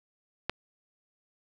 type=click; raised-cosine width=0.3 ms; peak=-12 dBFS; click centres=0.496 s; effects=none